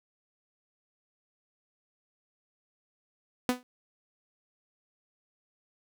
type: tone with exponential decay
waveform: sawtooth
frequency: 249.5 Hz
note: B3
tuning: 18 cents sharp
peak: -17 dBFS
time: 3.49-3.63 s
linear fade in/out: 0 ms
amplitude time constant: 29 ms
effects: none